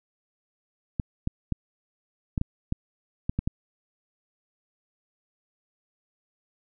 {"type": "clicks", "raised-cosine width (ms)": 5, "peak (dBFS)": -13, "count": 9, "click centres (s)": [0.998, 1.274, 1.523, 2.378, 2.414, 2.724, 3.295, 3.39, 3.475], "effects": []}